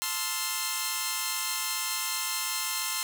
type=chord; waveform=5% pulse; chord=F major seventh; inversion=first; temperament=equal with one note detuned; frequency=880 / 1046.5 / 1296.6 / 1396.9 Hz; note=A5 / C6 / E6 / F6; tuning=0 / 0 / -29 / 0 cents; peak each=-25 / -19 / -25 / -25 dBFS; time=0.02-3.03 s; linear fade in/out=0 ms; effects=none